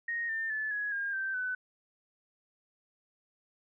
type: tone with pitch steps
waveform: sine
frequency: 1864.7 / 1799.1 / 1735.8 / 1674.7 / 1615.8 / 1559 / 1504.1 Hz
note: A#6 / A6 / A6 / G#6 / G#6 / G6 / F#6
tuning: 0 / +38 / -24 / +14 / -48 / -10 / +28 cents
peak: -31 dBFS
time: 0.08-1.55 s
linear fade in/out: 5 ms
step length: 210 ms
effects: none